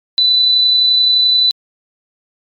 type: tone with amplitude modulation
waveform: sine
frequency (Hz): 3989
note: B7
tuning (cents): +17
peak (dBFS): -7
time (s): 0.18-1.51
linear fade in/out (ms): 0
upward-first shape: sine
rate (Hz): 31.6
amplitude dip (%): 25
effects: MP3 96 kbps